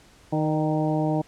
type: harmonic tone with a mistuned harmonic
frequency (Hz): 155.4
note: D#3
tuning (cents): -2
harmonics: 1 / 2 / 3 / 4 / 5 / 6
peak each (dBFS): -25 / -25 / -33 / -29 / -31 / -36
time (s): 0.32-1.22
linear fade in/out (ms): 10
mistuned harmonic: 4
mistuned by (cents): -30
effects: pink hiss -54 dBFS RMS until 1.27 s + low-pass 9000 Hz 12 dB/octave